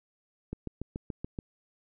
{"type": "click train", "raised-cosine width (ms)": 3, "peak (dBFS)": -22, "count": 7, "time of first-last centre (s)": [0.53, 1.388], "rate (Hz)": 6.99, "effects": []}